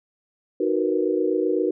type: chord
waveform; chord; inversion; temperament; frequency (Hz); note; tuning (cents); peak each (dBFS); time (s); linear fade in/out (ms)
sine; B major seventh; first; equal; 311.1 / 370 / 466.2 / 493.9; D#4 / F#4 / A#4 / B4; 0 / 0 / 0 / 0; -25 / -23 / -25 / -28; 0.6-1.71; 5
effects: none